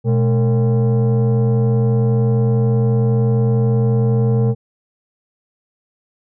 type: tone with frequency modulation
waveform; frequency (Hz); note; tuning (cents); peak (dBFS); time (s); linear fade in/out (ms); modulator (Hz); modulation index
sine; 122; B2; -21; -10; 0.04-4.55; 50; 335; 0.75
effects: tanh soft clip ceiling -10 dBFS